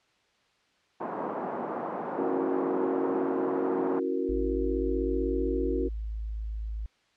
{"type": "band-pass noise", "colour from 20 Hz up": "white", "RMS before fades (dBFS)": -34, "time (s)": [1, 4], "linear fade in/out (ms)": 10, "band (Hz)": [190, 1000], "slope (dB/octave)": 24}
{"type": "chord", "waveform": "sine", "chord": "F# dominant seventh", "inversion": "second", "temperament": "equal with one note detuned", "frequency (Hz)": [274.2, 329.6, 370, 466.2], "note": ["C#4", "E4", "F#4", "A#4"], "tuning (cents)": [-19, 0, 0, 0], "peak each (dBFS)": [-32, -34, -30, -33], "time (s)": [2.17, 5.89], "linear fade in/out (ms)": 20}
{"type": "tone", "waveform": "sine", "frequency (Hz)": 53.9, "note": "A1", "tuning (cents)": -35, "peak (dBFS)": -31, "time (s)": [4.29, 6.86], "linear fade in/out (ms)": 0}
{"effects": ["white hiss -67 dBFS RMS until 7.16 s", "low-pass 4000 Hz 12 dB/octave"]}